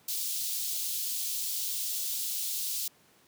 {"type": "high-pass noise", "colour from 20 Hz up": "white", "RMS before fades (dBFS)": -33, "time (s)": [0.08, 2.88], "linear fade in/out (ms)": 5, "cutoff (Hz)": 3400, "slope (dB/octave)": 24, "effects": ["pink hiss -62 dBFS RMS until 3.27 s", "high-pass 150 Hz 12 dB/octave"]}